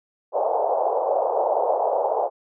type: band-pass noise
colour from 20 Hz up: pink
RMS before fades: -22 dBFS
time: 0.32-2.3 s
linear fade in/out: 50 ms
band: 480 to 870 Hz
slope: 48 dB/octave
effects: none